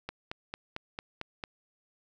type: click train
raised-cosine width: 0.3 ms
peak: -20 dBFS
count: 7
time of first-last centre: 0.09-1.438 s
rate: 4.45 Hz
effects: none